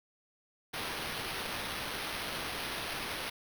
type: noise with sample-and-hold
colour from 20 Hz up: white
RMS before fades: -38 dBFS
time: 0.73-3.3 s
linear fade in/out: 10 ms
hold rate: 7350 Hz
effects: none